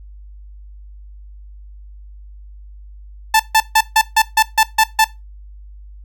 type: tone bursts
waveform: sawtooth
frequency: 880 Hz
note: A5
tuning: in tune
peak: -5 dBFS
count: 9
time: 3.34-5.044 s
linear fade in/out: 5 ms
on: 56 ms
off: 150 ms
effects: noise-tail reverb RT60 0.2 s tail -17 dB re dry + added 50 Hz sine -35 dBFS peak until 6.04 s